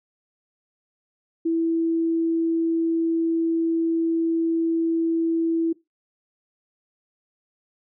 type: tone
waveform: sine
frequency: 329.6 Hz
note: E4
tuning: in tune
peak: -19 dBFS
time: 1.45-5.73 s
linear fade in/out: 10 ms
effects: noise-tail reverb RT60 0.2 s tail -20 dB re dry

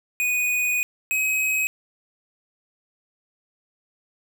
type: tone pair in turn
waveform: square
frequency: 2479 / 2538 Hz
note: D#7 / D#7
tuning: -7 / +34 cents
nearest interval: unison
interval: 41 cents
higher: second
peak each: -21 dBFS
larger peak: neither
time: 0.2-0.83 / 1.11-1.67 s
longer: first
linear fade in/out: 0 ms
effects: 10-bit

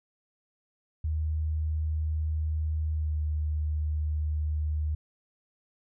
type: tone with pitch glide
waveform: sine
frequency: 77.8 to 76.29 Hz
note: D#2 to D#2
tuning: 0 to -34 cents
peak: -26 dBFS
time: 1.04-4.95 s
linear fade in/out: 5 ms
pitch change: -34 cents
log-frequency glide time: 2.93-3.16 s
effects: none

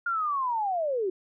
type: linear sweep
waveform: sine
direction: down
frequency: 1421 to 355.7 Hz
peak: -25 dBFS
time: 0.06-1.1 s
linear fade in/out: 5 ms
effects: none

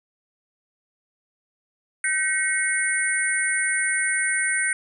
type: tone cluster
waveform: sine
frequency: 1536 / 1906 / 2186 / 8990 Hz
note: G6 / A#6 / C#7 / C#9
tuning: -36 / +38 / -25 / +23 cents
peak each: -26 dBFS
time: 2.04-4.73 s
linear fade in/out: 2 ms
effects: none

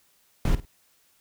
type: noise with echo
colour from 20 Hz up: brown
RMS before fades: -21 dBFS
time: 0.45-0.55 s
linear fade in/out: 2 ms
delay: 51 ms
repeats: 2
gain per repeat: -14 dB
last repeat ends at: 0.652 s
effects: white hiss -64 dBFS RMS until 1.2 s

